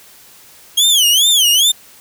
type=tone with vibrato; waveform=sawtooth; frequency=3200 Hz; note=G7; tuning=35 cents sharp; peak=-6 dBFS; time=0.77-1.72 s; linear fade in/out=10 ms; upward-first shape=sine; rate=2.4 Hz; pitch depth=210 cents each way; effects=white hiss -43 dBFS RMS until 2 s